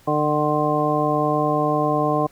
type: harmonic tone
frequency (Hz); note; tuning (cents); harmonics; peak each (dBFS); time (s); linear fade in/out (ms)
150.2; D3; +39; 1 / 2 / 3 / 4 / 5 / 7; -26 / -24 / -25 / -24 / -24 / -24; 0.07-2.27; 10
effects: pink hiss -53 dBFS RMS until 2.31 s